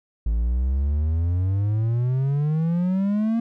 triangle exponential sweep, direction up, 53.5 to 233.1 Hz, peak -17 dBFS, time 0.26-3.4 s, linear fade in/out 5 ms, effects none

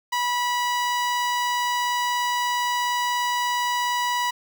sawtooth tone with notch filter, 977 Hz, B5, 19 cents flat, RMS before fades -24 dBFS, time 0.12-4.31 s, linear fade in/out 10 ms, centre 11000 Hz, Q 1.2, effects 8-bit

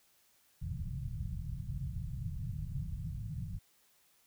white low-pass noise, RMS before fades -39 dBFS, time 0.61-3.59 s, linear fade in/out 20 ms, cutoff 160 Hz, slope 48 dB/octave, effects white hiss -69 dBFS RMS until 4.26 s

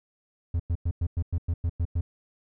triangle tone bursts, 84.4 Hz, E2, 41 cents sharp, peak -21 dBFS, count 10, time 0.54-2.01 s, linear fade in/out 5 ms, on 57 ms, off 100 ms, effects none

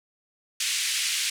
pink band-pass noise, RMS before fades -27 dBFS, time 0.6-1.3 s, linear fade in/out 5 ms, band 2200 to 10000 Hz, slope 24 dB/octave, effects none

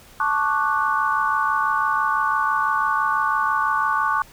sine chord, D major seventh, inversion second, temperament equal, 880 / 1108.7 / 1174.7 / 1480 Hz, A5 / C#6 / D6 / F#6, 0 / 0 / 0 / 0 cents, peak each -25 / -22 / -24 / -24 dBFS, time 0.2-4.22 s, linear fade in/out 2 ms, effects pink hiss -48 dBFS RMS until 4.32 s

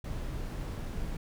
brown noise, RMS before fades -36 dBFS, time 0.04-1.17 s, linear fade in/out 5 ms, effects none

